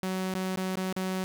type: tone with dropouts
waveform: sawtooth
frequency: 187.2 Hz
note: F#3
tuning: 20 cents sharp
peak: -25 dBFS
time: 0.03-1.24 s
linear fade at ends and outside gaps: 0 ms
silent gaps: 0.34-0.35 / 0.56-0.573 / 0.755-0.771 / 0.926-0.964 s
effects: none